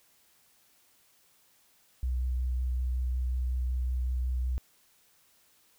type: tone with vibrato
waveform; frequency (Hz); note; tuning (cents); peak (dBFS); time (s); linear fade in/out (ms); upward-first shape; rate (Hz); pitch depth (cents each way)
sine; 62.7; B1; +27; -27; 2.03-4.58; 0; triangle; 5.4; 17
effects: white hiss -65 dBFS RMS until 5.78 s